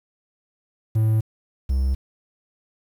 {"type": "tone pair in turn", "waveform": "triangle", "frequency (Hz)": [110, 66.01], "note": ["A2", "C2"], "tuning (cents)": [0, 16], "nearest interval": "major sixth", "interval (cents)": 884, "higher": "first", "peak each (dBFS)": [-14, -16], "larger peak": "first", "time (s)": [[0.95, 1.21], [1.69, 1.95]], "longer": "neither", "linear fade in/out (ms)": 10, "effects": ["8-bit"]}